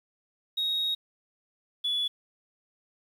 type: tone pair in turn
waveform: sine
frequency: 3767 / 3420 Hz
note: A#7 / A7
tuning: +17 / -50 cents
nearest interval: major second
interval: 167 cents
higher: first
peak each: -24 dBFS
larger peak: neither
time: 0.57-0.95 / 1.84-2.08 s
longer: first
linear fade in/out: 10 ms
effects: tanh soft clip ceiling -23 dBFS + 9-bit